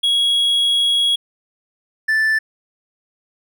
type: tone pair in turn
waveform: triangle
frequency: 3322 / 1759.8 Hz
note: G#7 / A6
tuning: 0 / 0 cents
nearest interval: major seventh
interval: 1100 cents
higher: first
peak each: -12 dBFS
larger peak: neither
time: 0.03-1.16 / 2.08-2.39 s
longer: first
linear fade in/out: 10 ms
effects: none